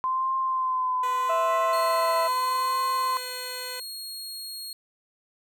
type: tone with vibrato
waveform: sine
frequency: 1034 Hz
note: C6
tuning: 21 cents flat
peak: -23 dBFS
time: 0.04-3.17 s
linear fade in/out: 0 ms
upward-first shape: triangle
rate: 0.8 Hz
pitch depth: 38 cents each way
type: tone with pitch glide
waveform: 10% pulse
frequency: 493.9 to 503.1 Hz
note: B4 to B4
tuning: 0 to +32 cents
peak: -27 dBFS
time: 1.03-3.8 s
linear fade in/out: 5 ms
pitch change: +32 cents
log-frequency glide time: 1.38-1.96 s
type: harmonic tone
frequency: 659.3 Hz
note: E5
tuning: in tune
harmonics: 1 / 2 / 3 / 4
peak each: -25 / -34 / -39 / -43 dBFS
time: 1.29-2.28 s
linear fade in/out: 10 ms
type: tone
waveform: sawtooth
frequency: 4289 Hz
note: C8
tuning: 42 cents sharp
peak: -32 dBFS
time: 1.73-4.73 s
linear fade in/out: 2 ms
effects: none